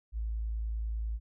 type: tone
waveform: sine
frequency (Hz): 55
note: A1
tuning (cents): 0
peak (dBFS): -31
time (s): 0.12-1.2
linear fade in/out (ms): 50
effects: none